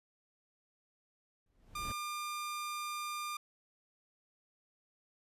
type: noise with exponential growth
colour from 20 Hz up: brown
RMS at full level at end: -39 dBFS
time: 1.46-1.92 s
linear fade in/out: 2 ms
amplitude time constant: 98 ms
type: tone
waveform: sawtooth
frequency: 1200 Hz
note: D6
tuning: 37 cents sharp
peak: -34 dBFS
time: 1.75-3.37 s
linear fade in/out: 5 ms
effects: resampled to 32000 Hz